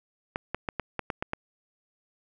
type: clicks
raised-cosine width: 0.5 ms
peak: -14 dBFS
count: 8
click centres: 0.359 / 0.546 / 0.688 / 0.797 / 0.993 / 1.102 / 1.225 / 1.334 s
effects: none